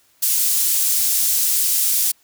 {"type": "high-pass noise", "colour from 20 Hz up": "pink", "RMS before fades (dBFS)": -18, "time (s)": [0.22, 2.12], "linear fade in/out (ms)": 10, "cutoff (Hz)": 8100, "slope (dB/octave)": 12, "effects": ["white hiss -58 dBFS RMS until 2.23 s"]}